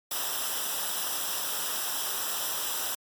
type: noise with comb filter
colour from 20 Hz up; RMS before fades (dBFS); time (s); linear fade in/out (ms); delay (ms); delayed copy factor
white; -31; 0.11-2.95; 5; 0.45; -0.75
effects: MP3 96 kbps